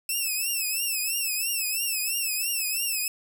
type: tone with vibrato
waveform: 5% pulse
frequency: 2637 Hz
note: E7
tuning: in tune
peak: -17 dBFS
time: 0.09-3.08 s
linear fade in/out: 2 ms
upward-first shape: triangle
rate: 3 Hz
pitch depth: 130 cents each way
effects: none

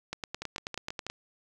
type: two click trains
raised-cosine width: 0.2 ms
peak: -17 / -19 dBFS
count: 10 / 5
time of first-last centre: 0.13-1.1 / 0.42-1.066 s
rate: 9.28 / 6.19 Hz
effects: none

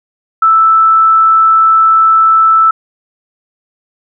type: tone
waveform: sine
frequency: 1318.5 Hz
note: E6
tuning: in tune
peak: -4 dBFS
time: 0.42-2.71 s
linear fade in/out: 5 ms
effects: none

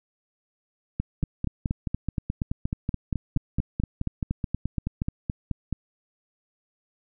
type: two click trains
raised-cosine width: 5 ms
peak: -13 / -14 dBFS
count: 18 / 22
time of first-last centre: 1-5.019 / 1.23-5.727 s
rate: 4.23 / 4.67 Hz
effects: none

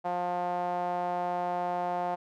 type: tone with band-pass filter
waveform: sawtooth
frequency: 177.3 Hz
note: F3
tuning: 26 cents sharp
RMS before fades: -31 dBFS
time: 0.04-2.16 s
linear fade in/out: 20 ms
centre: 760 Hz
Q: 4.4
effects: none

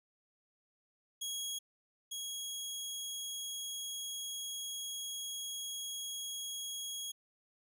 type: tone pair in turn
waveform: 20% pulse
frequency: 3310 / 3310 Hz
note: G#7 / G#7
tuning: -6 / -6 cents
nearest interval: unison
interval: 0 cents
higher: neither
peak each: -32 / -34 dBFS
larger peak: first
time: 1.21-1.59 / 2.11-7.12 s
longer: second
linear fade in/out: 10 ms
effects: none

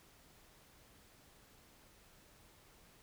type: silence
effects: pink hiss -64 dBFS RMS until 3.02 s

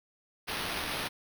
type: noise with sample-and-hold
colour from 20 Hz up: blue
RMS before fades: -35 dBFS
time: 0.47-1.09 s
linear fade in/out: 20 ms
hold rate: 7350 Hz
effects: none

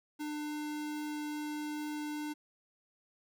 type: tone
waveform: square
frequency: 299.8 Hz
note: D4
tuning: 36 cents sharp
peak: -37 dBFS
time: 0.19-2.34 s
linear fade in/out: 20 ms
effects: none

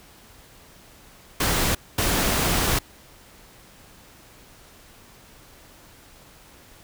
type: noise bursts at uneven times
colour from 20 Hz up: pink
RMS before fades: -22 dBFS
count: 2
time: 1.4-1.75 / 1.98-2.79 s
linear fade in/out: 5 ms
effects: pink hiss -50 dBFS RMS until 6.83 s

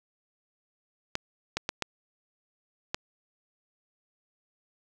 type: clicks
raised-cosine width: 0.2 ms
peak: -11 dBFS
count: 5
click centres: 1.154 / 1.57 / 1.691 / 1.823 / 2.945 s
effects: none

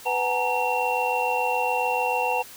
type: tone cluster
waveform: sine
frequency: 496.8 / 746 / 845 / 932 / 2732 Hz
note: B4 / F#5 / G#5 / A#5 / F7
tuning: +10 / +14 / +30 / -1 / -39 cents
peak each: -28 dBFS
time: 0.05-2.43 s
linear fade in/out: 20 ms
effects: white hiss -44 dBFS RMS until 2.56 s

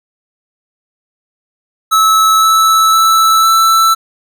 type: tone with pitch steps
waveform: square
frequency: 1300 / 1308.3 / 1316.6 / 1325 Hz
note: E6 / E6 / E6 / E6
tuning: -24 / -13 / -3 / +9 cents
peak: -7 dBFS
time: 1.91-3.95 s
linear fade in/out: 20 ms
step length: 510 ms
effects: none

